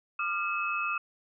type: tone cluster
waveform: sine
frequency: 1199 / 1386 / 2578 Hz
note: D6 / F6 / E7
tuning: +36 / -14 / -39 cents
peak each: -32 / -34 / -32 dBFS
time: 0.19-0.98 s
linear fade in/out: 5 ms
effects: none